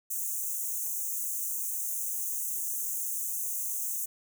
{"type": "high-pass noise", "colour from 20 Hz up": "white", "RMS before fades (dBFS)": -33, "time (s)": [0.1, 4.06], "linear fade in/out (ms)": 10, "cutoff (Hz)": 6100, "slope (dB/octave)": 96, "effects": []}